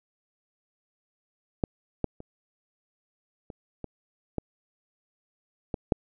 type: clicks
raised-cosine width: 2 ms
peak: -11 / -12 / -28 / -26 / -22 / -15 / -16 / -7 dBFS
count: 8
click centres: 1.638 / 2.043 / 2.204 / 3.502 / 3.843 / 4.383 / 5.742 / 5.922 s
effects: none